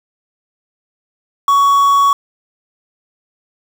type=tone with quantisation; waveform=triangle; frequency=1120 Hz; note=C#6; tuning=18 cents sharp; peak=-6 dBFS; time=1.48-2.13 s; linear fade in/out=2 ms; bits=5; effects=none